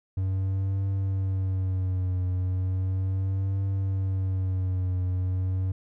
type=tone with vibrato; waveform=triangle; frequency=94.3 Hz; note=F#2; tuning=33 cents sharp; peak=-22 dBFS; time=0.17-5.72 s; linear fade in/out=5 ms; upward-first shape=triangle; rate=0.36 Hz; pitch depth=58 cents each way; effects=none